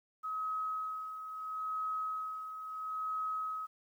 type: tone with tremolo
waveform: sine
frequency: 1274 Hz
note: D#6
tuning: 41 cents sharp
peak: -33 dBFS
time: 0.23-3.67 s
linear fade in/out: 20 ms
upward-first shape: sine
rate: 0.75 Hz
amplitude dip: 60%
effects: 11-bit